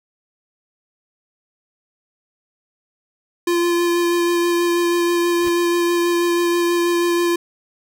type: tone with vibrato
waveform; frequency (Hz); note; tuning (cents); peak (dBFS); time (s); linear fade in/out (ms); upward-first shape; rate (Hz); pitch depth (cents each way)
square; 345.6; F4; -18; -16; 3.47-7.36; 5; sine; 6.2; 12
type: noise with exponential growth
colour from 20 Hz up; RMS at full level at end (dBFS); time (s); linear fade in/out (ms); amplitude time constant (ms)
pink; -30; 5.33-5.49; 5; 34
effects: none